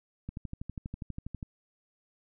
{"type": "click train", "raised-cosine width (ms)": 5, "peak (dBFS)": -25, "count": 15, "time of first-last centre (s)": [0.29, 1.428], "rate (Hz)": 12.3, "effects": []}